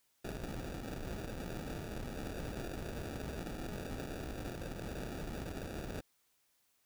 pink noise with sample-and-hold, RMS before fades -42 dBFS, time 0.24-6.01 s, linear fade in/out 5 ms, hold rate 1050 Hz, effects white hiss -75 dBFS RMS until 6.85 s

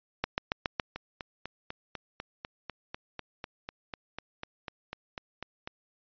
two click trains, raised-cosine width 0.3 ms, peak -11 / -21 dBFS, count 5 / 20, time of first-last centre 0.24-0.798 / 0.96-5.675 s, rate 7.17 / 4.03 Hz, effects resampled to 11025 Hz

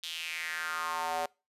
square tone with high-pass filter sweep, 82.41 Hz, E2, in tune, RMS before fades -35 dBFS, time 0.03-1.26 s, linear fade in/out 5 ms, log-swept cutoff 3500 to 650 Hz, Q 4.1, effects noise-tail reverb RT60 0.3 s tail -25 dB re dry + resampled to 32000 Hz

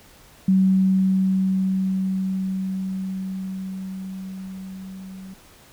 sine tone with level ramp, 189.6 Hz, F#3, 43 cents sharp, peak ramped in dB -13 to -35 dBFS, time 0.48-5.34 s, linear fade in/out 5 ms, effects pink hiss -50 dBFS RMS until 5.72 s

